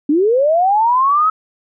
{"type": "linear sweep", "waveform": "sine", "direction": "up", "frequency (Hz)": [277.2, 1296], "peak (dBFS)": -10, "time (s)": [0.09, 1.3], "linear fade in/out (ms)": 5, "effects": []}